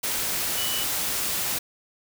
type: tone in noise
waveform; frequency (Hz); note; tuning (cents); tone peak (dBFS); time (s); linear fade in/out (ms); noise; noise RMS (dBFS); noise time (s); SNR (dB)
sine; 2960; F#7; 0; -30; 0.57-0.84; 10; white; -27; 0.03-1.59; -6
effects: none